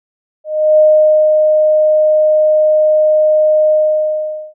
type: tone with ADSR envelope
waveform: sine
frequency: 616 Hz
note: D#5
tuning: 17 cents flat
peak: -4 dBFS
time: 0.44-4.54 s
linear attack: 340 ms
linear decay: 520 ms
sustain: -3 dB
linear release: 820 ms
effects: none